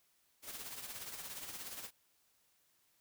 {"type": "noise with tremolo", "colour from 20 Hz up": "white", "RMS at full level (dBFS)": -44, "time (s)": [0.42, 1.91], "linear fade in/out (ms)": 50, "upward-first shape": "triangle", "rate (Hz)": 17, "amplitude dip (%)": 60, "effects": ["white hiss -74 dBFS RMS until 3 s"]}